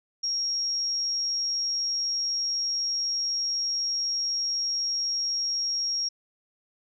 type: tone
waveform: sine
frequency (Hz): 5588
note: F8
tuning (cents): 0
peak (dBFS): -25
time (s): 0.23-6.09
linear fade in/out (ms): 10
effects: none